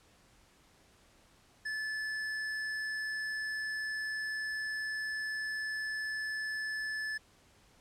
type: tone with tanh clipping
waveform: sine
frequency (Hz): 1736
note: A6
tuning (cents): -24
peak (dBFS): -36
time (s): 1.65-7.18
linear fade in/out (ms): 10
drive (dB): 12
effects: pink hiss -64 dBFS RMS until 7.8 s + low-pass 10000 Hz 12 dB/octave